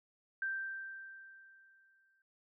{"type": "tone with exponential decay", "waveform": "sine", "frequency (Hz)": 1568, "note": "G6", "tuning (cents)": 0, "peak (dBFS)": -33, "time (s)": [0.42, 2.22], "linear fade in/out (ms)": 2, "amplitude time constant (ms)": 390, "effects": ["noise-tail reverb RT60 0.1 s tail -22 dB re dry"]}